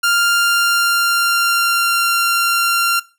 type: tone with pitch glide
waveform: sawtooth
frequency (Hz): 1396.9 to 1380.9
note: F6 to F6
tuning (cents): 0 to -20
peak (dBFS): -9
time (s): 0.03-3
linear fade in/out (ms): 10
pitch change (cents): -20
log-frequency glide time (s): 0.32-2.08
effects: noise-tail reverb RT60 0.3 s tail -18 dB re dry